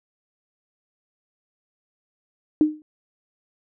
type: tone with exponential decay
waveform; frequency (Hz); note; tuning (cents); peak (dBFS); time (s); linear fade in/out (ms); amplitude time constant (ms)
sine; 305.8; D#4; -30; -10; 2.61-2.82; 1; 45
effects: none